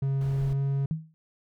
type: tone with pitch glide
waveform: triangle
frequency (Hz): 136.5 to 138.01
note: C#3 to C#3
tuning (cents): -26 to -7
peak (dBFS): -22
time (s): 0.02-0.86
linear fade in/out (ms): 5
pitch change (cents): +19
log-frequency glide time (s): 0.5-0.6
type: noise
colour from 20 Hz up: brown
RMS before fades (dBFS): -39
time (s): 0.21-0.53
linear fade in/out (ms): 0
type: tone with exponential decay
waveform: sine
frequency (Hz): 159.1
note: D#3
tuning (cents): +39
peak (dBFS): -22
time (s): 0.91-1.14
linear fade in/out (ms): 0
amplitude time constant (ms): 48
effects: none